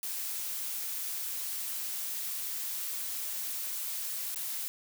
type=noise with dropouts; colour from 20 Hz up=blue; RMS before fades=-36 dBFS; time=0.03-4.68 s; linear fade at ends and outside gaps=0 ms; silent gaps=4.346-4.359 s; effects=none